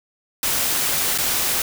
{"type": "noise with dropouts", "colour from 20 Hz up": "white", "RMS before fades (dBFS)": -21, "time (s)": [0.43, 1.62], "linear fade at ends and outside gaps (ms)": 2, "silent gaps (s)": [1.178, 1.184], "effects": []}